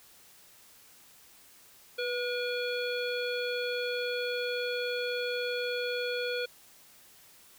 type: harmonic tone with a mistuned harmonic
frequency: 481.8 Hz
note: B4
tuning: 43 cents flat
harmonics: 1 / 3 / 5 / 7 / 9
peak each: -32 / -37 / -39 / -40 / -42 dBFS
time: 1.98-6.46 s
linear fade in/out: 10 ms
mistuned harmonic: 1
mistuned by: +34 cents
effects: white hiss -57 dBFS RMS until 7.58 s